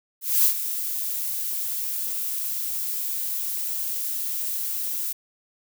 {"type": "noise with ADSR envelope", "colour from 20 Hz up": "violet", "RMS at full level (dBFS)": -17, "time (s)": [0.21, 5.13], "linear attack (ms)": 240, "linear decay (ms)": 83, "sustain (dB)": -11, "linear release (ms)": 10, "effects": []}